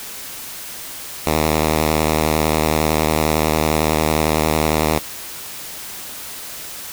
5% pulse tone with vibrato, 77.78 Hz, D#2, in tune, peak -4 dBFS, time 1.26-4.99 s, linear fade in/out 10 ms, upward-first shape square, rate 11 Hz, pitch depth 35 cents each way, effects white hiss -32 dBFS RMS until 6.92 s

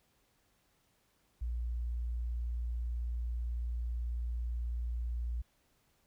sine tone, 59.1 Hz, A#1, 24 cents sharp, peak -33 dBFS, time 1.41-5.42 s, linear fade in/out 10 ms, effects pink hiss -73 dBFS RMS until 6.06 s

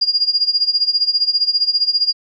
sine tone with tremolo, 4831 Hz, D8, 48 cents sharp, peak -10 dBFS, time 0.01-2.13 s, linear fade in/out 10 ms, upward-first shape sine, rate 15 Hz, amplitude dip 85%, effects none

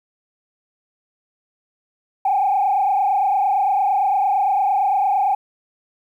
sine tone with frequency modulation, 792 Hz, G5, 18 cents sharp, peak -14 dBFS, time 2.25-5.35 s, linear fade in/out 5 ms, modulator 28.8 Hz, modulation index 1.5, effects tanh soft clip ceiling -10 dBFS + 9-bit

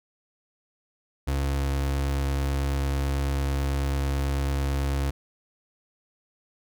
35% pulse tone, 69.1 Hz, C#2, 5 cents flat, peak -22 dBFS, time 1.27-5.11 s, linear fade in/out 10 ms, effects none

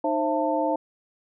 sine tone cluster, 307.6 / 532 / 669 / 891 Hz, D#4 / C5 / E5 / A5, -20 / +29 / +25 / +22 cents, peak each -27 dBFS, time 0.04-0.76 s, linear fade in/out 5 ms, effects none

